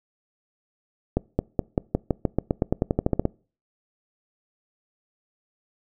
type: accelerating click train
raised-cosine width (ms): 2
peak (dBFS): -7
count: 18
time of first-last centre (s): 1.17-3.254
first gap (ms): 220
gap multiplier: 0.92
effects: noise-tail reverb RT60 0.4 s tail -25 dB re dry